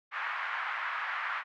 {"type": "band-pass noise", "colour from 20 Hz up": "white", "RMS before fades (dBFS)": -35, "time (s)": [0.11, 1.44], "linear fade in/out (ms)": 50, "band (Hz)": [990, 1900], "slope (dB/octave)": 24, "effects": []}